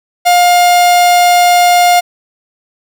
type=tone; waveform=45% pulse; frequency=708 Hz; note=F5; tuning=23 cents sharp; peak=-5 dBFS; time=0.25-2.01 s; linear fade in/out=20 ms; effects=none